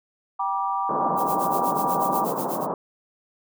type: chord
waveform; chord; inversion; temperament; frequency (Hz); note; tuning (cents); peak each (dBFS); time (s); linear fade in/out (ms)
sine; G major; none; equal with one note detuned; 784 / 962.4 / 1174.7; G5 / B5 / D6; 0 / -45 / 0; -27; 0.39-2.25; 10
type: band-pass noise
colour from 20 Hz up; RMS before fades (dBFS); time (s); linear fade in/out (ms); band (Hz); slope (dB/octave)
white; -27; 0.89-2.74; 2; 150 to 1100; 48
type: noise with tremolo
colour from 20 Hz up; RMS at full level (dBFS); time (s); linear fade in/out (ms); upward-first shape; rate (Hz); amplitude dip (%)
violet; -32; 1.16-2.67; 50; sine; 8.2; 90
effects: none